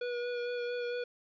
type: tone with vibrato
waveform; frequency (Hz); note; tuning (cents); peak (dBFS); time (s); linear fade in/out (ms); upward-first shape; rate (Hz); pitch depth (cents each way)
square; 485.1; B4; -31; -34; 0.01-1.04; 5; sine; 4.4; 16
effects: resampled to 11025 Hz + 11-bit

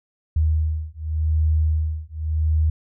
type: beating tone pair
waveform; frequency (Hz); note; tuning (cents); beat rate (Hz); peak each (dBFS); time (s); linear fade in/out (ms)
sine; 77.78 / 78.65; D#2 / D#2; 0 / +19; 0.87; -21; 0.36-2.7; 5
effects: none

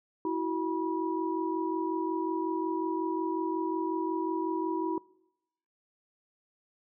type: tone cluster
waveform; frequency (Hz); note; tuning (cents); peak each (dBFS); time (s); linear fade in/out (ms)
sine; 326 / 371.5 / 971; E4 / F#4 / B5; -19 / +7 / -30; -31 / -33 / -34; 0.25-4.98; 2
effects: noise-tail reverb RT60 0.9 s tail -25 dB re dry

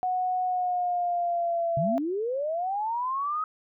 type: tone with pitch glide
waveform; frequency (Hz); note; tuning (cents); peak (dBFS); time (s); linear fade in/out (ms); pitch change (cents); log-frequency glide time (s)
sine; 735 to 674; F#5 to E5; -12 to +38; -24; 0.03-1.98; 0; -150; 0.44-1.7
type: linear sweep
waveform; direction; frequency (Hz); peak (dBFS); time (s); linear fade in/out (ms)
sine; up; 130.81 to 1275; -26; 1.77-3.44; 2
effects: none

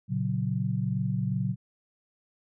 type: chord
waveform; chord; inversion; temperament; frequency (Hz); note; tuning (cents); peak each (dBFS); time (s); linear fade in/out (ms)
sine; F# major; first; equal with one note detuned; 116.54 / 139.07 / 185; A#2 / C#3 / F#3; 0 / +6 / 0; -30; 0.08-1.56; 50
effects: none

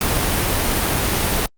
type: noise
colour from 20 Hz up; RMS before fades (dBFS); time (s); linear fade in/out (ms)
pink; -19; 0.01-1.46; 2
effects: Opus 32 kbps

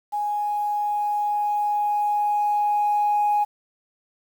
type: tone with level ramp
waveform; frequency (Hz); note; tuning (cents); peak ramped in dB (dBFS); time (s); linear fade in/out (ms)
sine; 830.6; G#5; 0; -22 to -16; 0.12-3.45; 20
effects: tanh soft clip ceiling -14 dBFS + 8-bit

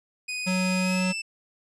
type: tone with pitch glide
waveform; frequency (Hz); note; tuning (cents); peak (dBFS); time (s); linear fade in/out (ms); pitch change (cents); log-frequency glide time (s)
sawtooth; 2489 to 2652; D#7 to E7; 0 to +10; -26; 0.28-1.22; 10; +110; 0.81-1.05
type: tone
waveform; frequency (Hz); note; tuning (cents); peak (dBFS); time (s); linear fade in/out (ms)
square; 185; F#3; 0; -24; 0.46-1.13; 20
effects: resampled to 22050 Hz

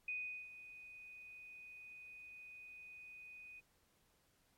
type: tone with ADSR envelope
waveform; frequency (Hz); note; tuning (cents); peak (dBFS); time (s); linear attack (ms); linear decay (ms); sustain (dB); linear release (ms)
sine; 2489; D#7; 0; -38; 0.08-3.61; 4; 400; -14; 24
effects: pink hiss -75 dBFS RMS until 4.57 s + MP3 64 kbps

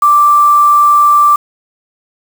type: tone with quantisation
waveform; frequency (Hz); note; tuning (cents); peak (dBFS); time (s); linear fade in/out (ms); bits
sine; 1174.7; D6; 0; -4; 0.02-1.36; 5; 4
effects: none

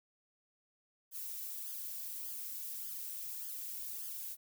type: noise with flanger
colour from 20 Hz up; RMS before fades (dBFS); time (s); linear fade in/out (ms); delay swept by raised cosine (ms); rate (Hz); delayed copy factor
violet; -43; 1.11-4.37; 50; 0.61 to 2.71; 1.7; +0.85
effects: none

